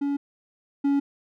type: tone pair in turn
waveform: triangle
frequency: 282.9 / 280.9 Hz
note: C#4 / C#4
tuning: +35 / +23 cents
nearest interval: unison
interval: 12 cents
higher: first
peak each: -21 / -17 dBFS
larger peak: second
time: 0.01-0.17 / 0.84-1 s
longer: neither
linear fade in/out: 10 ms
effects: none